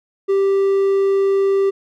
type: tone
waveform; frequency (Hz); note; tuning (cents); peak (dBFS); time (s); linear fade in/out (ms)
triangle; 392; G4; 0; -11; 0.28-1.71; 20
effects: none